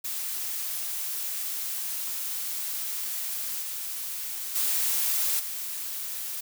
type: noise with level steps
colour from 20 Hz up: blue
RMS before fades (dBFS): -32 / -34 / -26 / -34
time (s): 0.04-6.41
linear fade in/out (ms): 10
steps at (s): 3.61 / 4.55 / 5.39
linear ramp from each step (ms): 10
effects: none